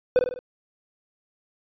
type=tone with echo; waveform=triangle; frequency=502 Hz; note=B4; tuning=28 cents sharp; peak=-12 dBFS; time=0.16-0.19 s; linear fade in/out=0 ms; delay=50 ms; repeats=4; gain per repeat=-5 dB; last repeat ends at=0.39 s; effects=resampled to 11025 Hz